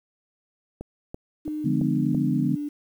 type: click train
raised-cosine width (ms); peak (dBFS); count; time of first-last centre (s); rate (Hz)
2; -21; 5; 0.81-2.148; 2.99
type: tone with pitch glide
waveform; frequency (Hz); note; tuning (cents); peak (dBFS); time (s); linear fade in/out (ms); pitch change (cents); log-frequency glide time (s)
sine; 304.6 to 293; D#4 to D4; -37 to -4; -27; 1.45-2.69; 10; -67; 1.86-2.51
type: chord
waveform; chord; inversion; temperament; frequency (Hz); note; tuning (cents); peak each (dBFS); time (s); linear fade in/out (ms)
sine; D diminished seventh; none; equal with one note detuned; 146.83 / 174.61 / 207.7 / 252.1; D3 / F3 / Ab3 / Cb4; 0 / 0 / 0 / +36; -26 / -29 / -28 / -25; 1.64-2.56; 10
effects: 9-bit